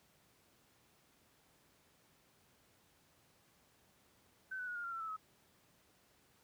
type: tone with pitch steps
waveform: sine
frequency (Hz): 1529 / 1490.6 / 1453.2 / 1416.8 / 1381.2 / 1346.5 / 1312.7 / 1279.8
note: G6 / F#6 / F#6 / F6 / F6 / E6 / E6 / D#6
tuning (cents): -44 / +12 / -32 / +24 / -20 / +36 / -8 / +48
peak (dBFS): -40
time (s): 4.51-5.166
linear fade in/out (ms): 10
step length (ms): 82
effects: pink hiss -70 dBFS RMS until 6.43 s + high-pass 80 Hz 12 dB/octave